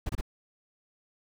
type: noise bursts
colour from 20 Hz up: brown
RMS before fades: -30 dBFS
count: 3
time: 0.06-0.211 s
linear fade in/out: 5 ms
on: 33 ms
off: 26 ms
effects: none